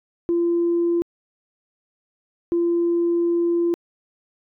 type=tone bursts at uneven times; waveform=sine; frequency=342.4 Hz; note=F4; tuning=34 cents flat; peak=-16 dBFS; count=2; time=0.29-1.02 / 2.52-3.74 s; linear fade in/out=0 ms; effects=tanh soft clip ceiling -13 dBFS